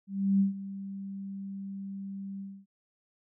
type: tone with ADSR envelope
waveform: sine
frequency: 196 Hz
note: G3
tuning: in tune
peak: -20 dBFS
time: 0.07-2.66 s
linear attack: 330 ms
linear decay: 130 ms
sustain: -16 dB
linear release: 260 ms
effects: none